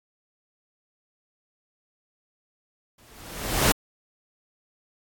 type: noise with exponential growth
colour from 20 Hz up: pink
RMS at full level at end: -17 dBFS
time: 2.98-3.72 s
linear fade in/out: 5 ms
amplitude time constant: 160 ms
effects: AAC 64 kbps